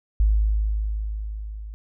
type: tone with level ramp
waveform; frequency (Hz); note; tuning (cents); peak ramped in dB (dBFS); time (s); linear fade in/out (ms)
sine; 52.8; G#1; +29; -14 to -33; 0.2-1.74; 0
effects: none